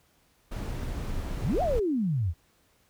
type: noise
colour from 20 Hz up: brown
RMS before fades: -32 dBFS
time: 0.51-1.8 s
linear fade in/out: 10 ms
type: exponential two-way sweep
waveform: sine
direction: up then down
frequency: 75.1 to 756 to 75.1 Hz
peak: -24 dBFS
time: 1.41-2.34 s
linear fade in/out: 50 ms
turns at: 1.62 s
effects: pink hiss -66 dBFS RMS until 2.89 s